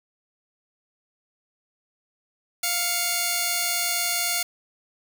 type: tone pair together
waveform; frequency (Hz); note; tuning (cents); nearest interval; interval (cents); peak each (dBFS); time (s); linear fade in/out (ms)
5% pulse; 698.5 / 2218; F5 / C#7; 0 / 0; octave + minor sixth; 2000; -15; 2.63-4.43; 5
effects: none